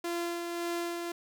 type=tone with tremolo; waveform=sawtooth; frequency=343.2 Hz; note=F4; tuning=30 cents flat; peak=-27 dBFS; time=0.04-1.12 s; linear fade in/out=5 ms; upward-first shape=sine; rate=1.8 Hz; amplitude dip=35%; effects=none